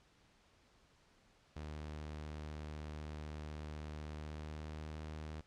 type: tone with pitch glide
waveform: sawtooth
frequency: 76 to 77.24 Hz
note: D#2 to D#2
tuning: -40 to -12 cents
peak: -40 dBFS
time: 1.56-5.41 s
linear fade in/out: 5 ms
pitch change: +28 cents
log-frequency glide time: 4.14-4.91 s
effects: pink hiss -69 dBFS RMS until 5.46 s + low-pass 6000 Hz 12 dB/octave